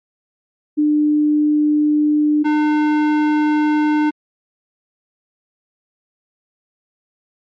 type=tone pair in turn; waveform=sine / square; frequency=299.5 / 301.8 Hz; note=D4 / D4; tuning=+34 / +47 cents; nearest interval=unison; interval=13 cents; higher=second; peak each=-12 / -14 dBFS; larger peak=first; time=0.77-2.44 / 2.44-4.11 s; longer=neither; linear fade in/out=20 ms; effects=low-pass 2000 Hz 12 dB/octave + Opus 32 kbps